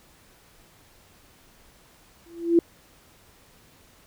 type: tone with exponential growth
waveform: sine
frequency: 338.5 Hz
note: E4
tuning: 46 cents sharp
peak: -11 dBFS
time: 2.26-2.59 s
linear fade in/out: 2 ms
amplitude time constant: 71 ms
effects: pink hiss -56 dBFS RMS until 4.06 s